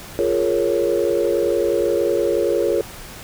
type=chord; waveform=sine; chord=Bb minor seventh; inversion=second; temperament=equal; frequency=349.2 / 415.3 / 466.2 / 554.4 Hz; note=F4 / Ab4 / Bb4 / Db5; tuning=0 / 0 / 0 / 0 cents; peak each=-21 dBFS; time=0.19-2.81 s; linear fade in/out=0 ms; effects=tanh soft clip ceiling -7 dBFS + pink hiss -37 dBFS RMS until 3.23 s